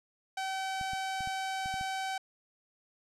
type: tone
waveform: sawtooth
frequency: 766 Hz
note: G5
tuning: 40 cents flat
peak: -29 dBFS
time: 0.37-2.18 s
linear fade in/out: 5 ms
type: clicks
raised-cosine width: 5 ms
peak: -33 dBFS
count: 7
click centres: 0.812 / 0.934 / 1.207 / 1.274 / 1.659 / 1.741 / 1.811 s
effects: low-pass 8000 Hz 12 dB/octave